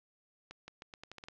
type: accelerating click train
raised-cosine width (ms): 0.2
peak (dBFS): -29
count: 9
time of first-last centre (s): 0.51-1.285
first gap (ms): 170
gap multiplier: 0.83
effects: low-pass 5000 Hz 12 dB/octave + 11-bit